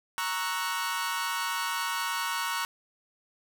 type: chord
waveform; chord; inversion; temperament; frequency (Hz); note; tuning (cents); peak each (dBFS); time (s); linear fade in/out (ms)
sawtooth; F# dominant seventh; first; equal; 932.3 / 1108.7 / 1318.5 / 1480; A#5 / C#6 / E6 / F#6; 0 / 0 / 0 / 0; -30 / -30 / -34 / -31; 0.18-2.65; 0
effects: none